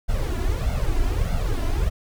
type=noise with flanger; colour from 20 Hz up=brown; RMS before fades=-22 dBFS; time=0.08-1.9 s; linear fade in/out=20 ms; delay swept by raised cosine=1.4 to 3 ms; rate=1.6 Hz; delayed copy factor=+0.85; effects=none